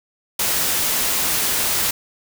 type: noise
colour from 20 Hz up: white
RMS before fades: -20 dBFS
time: 0.39-1.91 s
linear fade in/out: 5 ms
effects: none